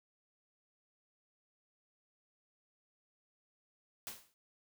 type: noise with exponential decay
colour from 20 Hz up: white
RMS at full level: -41 dBFS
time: 4.07-4.34 s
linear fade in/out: 0 ms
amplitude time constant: 58 ms
effects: none